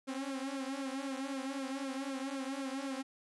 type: tone with flanger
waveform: sawtooth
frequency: 270 Hz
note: C#4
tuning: 45 cents flat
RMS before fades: -39 dBFS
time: 0.07-3.03 s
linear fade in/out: 20 ms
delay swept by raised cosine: 1 to 5.5 ms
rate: 3.9 Hz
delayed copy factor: -0.85
effects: resampled to 24000 Hz